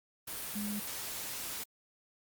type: tone in noise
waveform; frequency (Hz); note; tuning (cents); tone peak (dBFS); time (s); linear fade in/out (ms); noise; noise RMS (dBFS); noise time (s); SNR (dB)
sine; 207.7; G#3; 0; -35; 0.55-0.8; 10; white; -40; 0.27-1.64; +2
effects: Opus 32 kbps

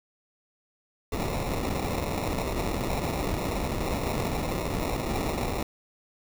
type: noise with sample-and-hold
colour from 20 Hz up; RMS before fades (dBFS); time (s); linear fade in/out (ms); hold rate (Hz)
pink; -29; 1.12-5.63; 5; 1575
effects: none

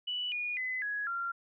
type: tone with pitch steps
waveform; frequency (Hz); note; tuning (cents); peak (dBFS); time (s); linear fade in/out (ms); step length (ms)
sine; 2960 / 2446 / 2022 / 1670.9 / 1380.9; F#7 / D#7 / B6 / G#6 / F6; 0 / -30 / +40 / +10 / -20; -32; 0.07-1.32; 10; 250
effects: none

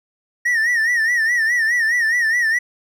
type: tone with vibrato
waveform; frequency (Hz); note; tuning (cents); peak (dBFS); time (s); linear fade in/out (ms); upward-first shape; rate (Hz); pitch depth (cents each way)
triangle; 1860; A#6; -4; -13; 0.45-2.59; 10; sine; 4.8; 99
effects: none

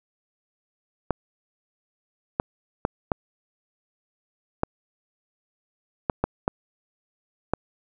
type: clicks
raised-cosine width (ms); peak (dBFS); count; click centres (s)
1; -7; 9; 1.107 / 2.399 / 2.851 / 3.118 / 4.634 / 6.098 / 6.24 / 6.479 / 7.536
effects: none

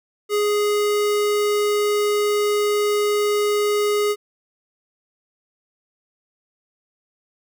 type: tone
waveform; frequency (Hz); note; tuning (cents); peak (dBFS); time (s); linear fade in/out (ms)
square; 415.3; G#4; 0; -18; 0.29-4.16; 50
effects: none

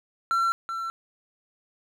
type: tone pair in turn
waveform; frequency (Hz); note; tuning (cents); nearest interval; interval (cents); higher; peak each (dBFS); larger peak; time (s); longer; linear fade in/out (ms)
triangle; 1356 / 1347.4; E6 / E6; +49 / +38; unison; 11; first; -19 / -27; first; 0.31-0.52 / 0.69-0.9; neither; 0
effects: none

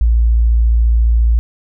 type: tone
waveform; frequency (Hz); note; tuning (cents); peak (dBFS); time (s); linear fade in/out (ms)
sine; 57.2; A#1; -32; -8; 0.01-1.39; 0
effects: none

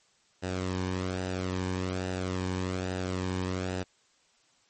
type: tone with flanger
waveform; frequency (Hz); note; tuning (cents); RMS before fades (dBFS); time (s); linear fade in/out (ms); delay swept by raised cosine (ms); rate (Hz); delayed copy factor
sawtooth; 92.3; F#2; -4; -32; 0.42-3.84; 20; 0.9 to 1.52; 1.2; -0.6
effects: white hiss -66 dBFS RMS until 4.69 s + MP3 32 kbps

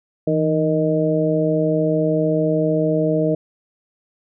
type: harmonic tone with a mistuned harmonic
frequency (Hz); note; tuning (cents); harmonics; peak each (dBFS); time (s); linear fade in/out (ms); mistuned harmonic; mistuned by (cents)
155.56; D#3; 0; 1 / 2 / 3 / 4; -21 / -21 / -21 / -21; 0.27-3.35; 5; 1; +73
effects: none

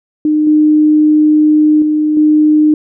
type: tone with level steps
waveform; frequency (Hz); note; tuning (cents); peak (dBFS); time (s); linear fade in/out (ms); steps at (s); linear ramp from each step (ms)
sine; 304.6; D#4; -37; -8 / -5 / -9 / -5; 0.25-2.74; 2; 0.47 / 1.82 / 2.17; 2
effects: none

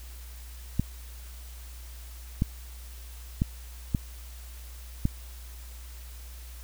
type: clicks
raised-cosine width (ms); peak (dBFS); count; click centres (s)
5; -11; 5; 0.796 / 2.421 / 3.419 / 3.948 / 5.054
effects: added 60 Hz sine -41 dBFS peak until 6.63 s + white hiss -51 dBFS RMS until 6.63 s

